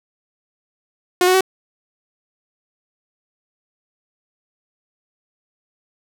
sawtooth tone with pitch steps, 360.4 / 369.3 / 378.3 Hz, F#4 / F#4 / F#4, -45 / -3 / +38 cents, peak -8 dBFS, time 1.21-1.408 s, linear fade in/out 2 ms, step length 66 ms, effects none

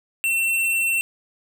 sine tone with tanh clipping, 2703 Hz, E7, 43 cents sharp, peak -20 dBFS, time 0.24-1.01 s, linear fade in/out 0 ms, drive 17 dB, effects none

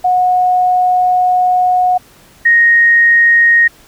sine tone pair in turn, 729 / 1866.9 Hz, F#5 / A#6, -26 / +2 cents, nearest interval octave + major third, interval 1628 cents, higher second, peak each -8 / -5 dBFS, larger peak second, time 0.04-1.98 / 2.45-3.68 s, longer first, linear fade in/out 10 ms, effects pink hiss -44 dBFS RMS until 3.87 s

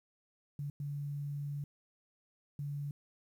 sine tone bursts at uneven times, 143.7 Hz, D3, 37 cents flat, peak -36 dBFS, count 3, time 0.59-0.7 / 0.8-1.64 / 2.59-2.91 s, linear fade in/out 2 ms, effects 11-bit

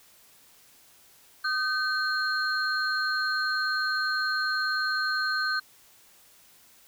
sine tone cluster, 1235 / 1535 / 4226 Hz, D#6 / G6 / C8, -13 / -37 / +16 cents, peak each -31 / -26 / -31 dBFS, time 1.44-5.6 s, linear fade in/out 10 ms, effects tanh soft clip ceiling -17 dBFS + white hiss -57 dBFS RMS until 6.87 s

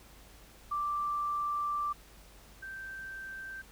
sine tone pair in turn, 1174.7 / 1562.6 Hz, D6 / G6, 0 / -6 cents, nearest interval perfect fourth, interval 494 cents, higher second, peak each -30 / -40 dBFS, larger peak first, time 0.71-1.93 / 2.62-3.62 s, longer first, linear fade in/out 10 ms, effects added 50 Hz sine -57 dBFS peak until 3.71 s + pink hiss -57 dBFS RMS until 3.71 s

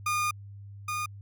30% pulse tone pair in turn, 1218 / 1222.5 Hz, D#6 / D#6, -37 / -31 cents, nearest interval unison, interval 6 cents, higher second, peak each -23 / -27 dBFS, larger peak first, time 0.06-0.31 / 0.88-1.06 s, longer first, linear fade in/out 5 ms, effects added 100 Hz sine -42 dBFS peak until 1.21 s

